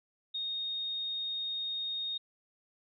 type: tone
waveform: sine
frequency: 3710 Hz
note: A#7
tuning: 9 cents flat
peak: -33 dBFS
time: 0.34-2.18 s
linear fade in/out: 10 ms
effects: none